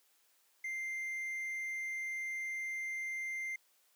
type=tone; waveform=triangle; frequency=2093 Hz; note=C7; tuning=in tune; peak=-35 dBFS; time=0.64-3.56 s; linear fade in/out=5 ms; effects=white hiss -71 dBFS RMS until 3.95 s + high-pass 400 Hz 12 dB/octave